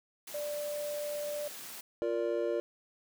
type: high-pass noise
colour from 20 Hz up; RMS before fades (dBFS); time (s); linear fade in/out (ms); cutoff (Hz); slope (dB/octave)
white; -45; 0.27-1.81; 5; 140; 24
type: tone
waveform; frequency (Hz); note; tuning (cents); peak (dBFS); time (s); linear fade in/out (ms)
sine; 589; D5; +5; -34; 0.34-1.48; 5
type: chord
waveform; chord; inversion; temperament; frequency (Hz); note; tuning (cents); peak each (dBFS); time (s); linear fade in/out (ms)
triangle; Bb major; second; just; 349.6 / 466.2 / 582.7; F4 / Bb4 / D5; +2 / 0 / -14; -32; 2.02-2.6; 0
effects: none